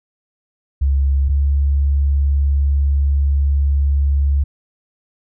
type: tone pair in turn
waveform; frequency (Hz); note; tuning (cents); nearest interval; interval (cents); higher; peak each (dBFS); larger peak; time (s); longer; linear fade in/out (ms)
sine; 68.8 / 70.21; C#2 / C#2; -12 / +23; unison; 35; second; -12; neither; 0.81-1.29 / 1.29-4.44; second; 10
effects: none